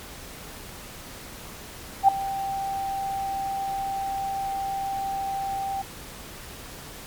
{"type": "tone with ADSR envelope", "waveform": "sine", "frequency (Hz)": 783, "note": "G5", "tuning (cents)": -2, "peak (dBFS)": -9, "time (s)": [2.03, 5.82], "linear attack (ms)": 54, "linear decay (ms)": 4, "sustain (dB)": -17, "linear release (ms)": 7, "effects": ["pink hiss -41 dBFS RMS until 7.06 s", "MP3 96 kbps"]}